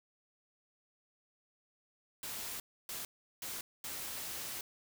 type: noise bursts at uneven times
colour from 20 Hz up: white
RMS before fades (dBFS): -42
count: 4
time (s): 2.23-2.6 / 2.89-3.05 / 3.42-3.61 / 3.84-4.61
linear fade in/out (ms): 2
effects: none